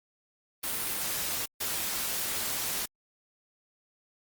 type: noise bursts at uneven times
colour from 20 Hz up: white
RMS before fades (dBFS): -32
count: 2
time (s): 0.63-1.46 / 1.6-2.86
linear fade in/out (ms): 10
effects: Opus 32 kbps